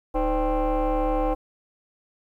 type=tone with frequency modulation; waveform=sine; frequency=237.6 Hz; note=A#3; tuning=33 cents sharp; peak=-18 dBFS; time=0.14-1.35 s; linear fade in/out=20 ms; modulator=274 Hz; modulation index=2.4; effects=tanh soft clip ceiling -19 dBFS + 10-bit